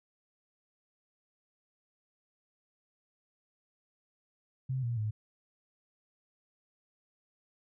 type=tone with pitch steps; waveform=sine; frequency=130.81 / 118.58 / 107.49 Hz; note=C3 / A#2 / A2; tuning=0 / +30 / -40 cents; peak=-30 dBFS; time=4.69-5.11 s; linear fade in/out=10 ms; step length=140 ms; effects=none